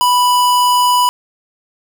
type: tone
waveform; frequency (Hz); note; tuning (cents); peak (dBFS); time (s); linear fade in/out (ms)
square; 987.8; B5; 0; -10; 0.01-1.09; 0
effects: none